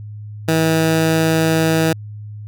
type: tone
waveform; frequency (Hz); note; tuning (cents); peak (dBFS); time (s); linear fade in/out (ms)
15% pulse; 161.1; E3; -39; -7; 0.48-1.93; 5
effects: added 105 Hz sine -29 dBFS peak until 2.47 s